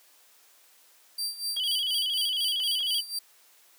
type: tone with tremolo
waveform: sawtooth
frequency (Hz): 4699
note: D8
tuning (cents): 0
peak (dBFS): -25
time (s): 1.18-3.19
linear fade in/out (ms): 5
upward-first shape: sine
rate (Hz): 4.1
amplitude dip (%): 80
type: tone with vibrato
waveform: sine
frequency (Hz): 3136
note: G7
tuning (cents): 0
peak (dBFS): -26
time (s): 1.56-3.01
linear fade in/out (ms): 10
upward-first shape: square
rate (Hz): 13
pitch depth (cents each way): 74
type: clicks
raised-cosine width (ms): 0.2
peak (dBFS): -29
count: 3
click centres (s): 1.567 / 2.603 / 2.806
effects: white hiss -59 dBFS RMS until 3.78 s + high-pass 400 Hz 12 dB/octave